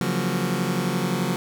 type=chord; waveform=sawtooth; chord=Gb major seventh; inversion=second; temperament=just; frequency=138.75 / 173.43 / 185 / 231.2 Hz; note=Db3 / F3 / Gb3 / Bb3; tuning=+2 / -12 / 0 / -14 cents; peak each=-25 / -23 / -22 / -26 dBFS; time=0.01-1.36 s; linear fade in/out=0 ms; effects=none